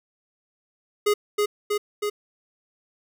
square tone with echo, 415.3 Hz, G#4, in tune, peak -18 dBFS, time 1.06-1.14 s, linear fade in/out 10 ms, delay 320 ms, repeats 3, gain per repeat -2 dB, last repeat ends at 2.1 s, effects none

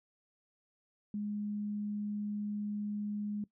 sine tone, 207.6 Hz, G#3, in tune, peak -34 dBFS, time 1.14-3.44 s, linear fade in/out 2 ms, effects noise-tail reverb RT60 0.1 s tail -19 dB re dry

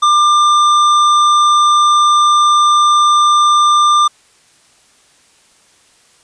sine tone with tanh clipping, 1194 Hz, D6, 28 cents sharp, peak -9 dBFS, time 0.02-4.08 s, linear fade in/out 10 ms, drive 14 dB, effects white hiss -50 dBFS RMS until 6.23 s + resampled to 22050 Hz

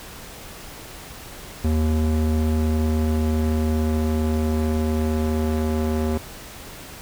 square tone with band-pass filter sweep, 77.78 Hz, D#2, in tune, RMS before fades -21 dBFS, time 1.64-6.18 s, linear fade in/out 5 ms, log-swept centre 180 to 330 Hz, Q 0.74, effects pink hiss -39 dBFS RMS until 7.01 s

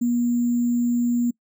sine tone with sample-and-hold, 240 Hz, B3, 49 cents flat, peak -18 dBFS, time 0.01-1.31 s, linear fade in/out 10 ms, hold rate 7350 Hz, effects noise-tail reverb RT60 0.1 s tail -24 dB re dry

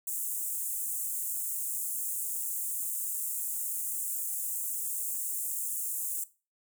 pink high-pass noise, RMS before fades -34 dBFS, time 0.07-6.24 s, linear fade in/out 5 ms, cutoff 7500 Hz, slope 48 dB/octave, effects noise-tail reverb RT60 0.3 s tail -17 dB re dry

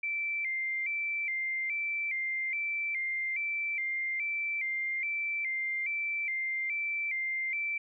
sine tone with vibrato, 2213 Hz, C#7, 3 cents flat, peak -30 dBFS, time 0.03-7.78 s, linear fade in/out 5 ms, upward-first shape square, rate 1.2 Hz, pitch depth 91 cents each way, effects none

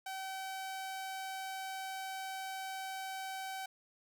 sawtooth tone, 766 Hz, G5, 40 cents flat, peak -36 dBFS, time 0.06-3.66 s, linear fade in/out 5 ms, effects none

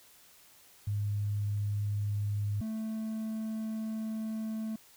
sine / triangle tone pair in turn, 103 / 219.7 Hz, G#2 / A3, -14 / -2 cents, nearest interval octave + minor second, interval 1312 cents, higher second, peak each -29 / -31 dBFS, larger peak first, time 0.87-2.61 / 2.61-4.76 s, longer second, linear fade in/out 5 ms, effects white hiss -59 dBFS RMS until 4.96 s

